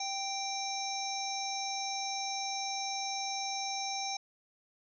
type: harmonic tone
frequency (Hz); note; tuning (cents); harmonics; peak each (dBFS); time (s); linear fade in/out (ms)
784; G5; 0; 1 / 3 / 5 / 7 / 8; -37 / -43 / -42 / -40 / -41; 0-4.17; 5
effects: none